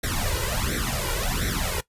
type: noise with flanger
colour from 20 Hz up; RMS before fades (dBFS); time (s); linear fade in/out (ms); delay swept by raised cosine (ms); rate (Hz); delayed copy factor
pink; -26; 0.03-1.81; 10; 0.51 to 2.11; 1.4; +0.95
effects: noise-tail reverb RT60 0.1 s tail -18 dB re dry + resampled to 32000 Hz